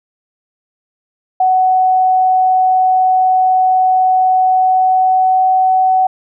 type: tone with pitch glide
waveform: sine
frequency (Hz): 746 to 750.8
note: F#5 to F#5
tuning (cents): +14 to +25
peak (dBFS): -8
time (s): 1.4-6.07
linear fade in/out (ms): 5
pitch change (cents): +11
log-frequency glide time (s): 4.33-5.72
effects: none